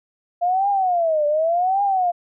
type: tone with vibrato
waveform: sine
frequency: 690 Hz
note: F5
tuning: 21 cents flat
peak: -16 dBFS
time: 0.41-2.12 s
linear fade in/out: 20 ms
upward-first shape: triangle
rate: 0.88 Hz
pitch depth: 290 cents each way
effects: none